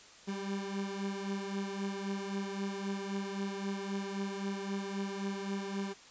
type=beating tone pair; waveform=30% pulse; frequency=196 / 199.8 Hz; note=G3 / G3; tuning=0 / +33 cents; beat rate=3.8 Hz; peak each=-34 / -38 dBFS; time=0.27-5.94 s; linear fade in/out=20 ms; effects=white hiss -55 dBFS RMS until 6.1 s + resampled to 16000 Hz